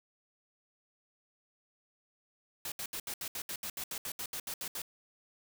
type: noise bursts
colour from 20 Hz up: white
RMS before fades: -39 dBFS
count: 16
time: 2.65-4.819 s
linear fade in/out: 2 ms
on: 69 ms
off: 71 ms
effects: none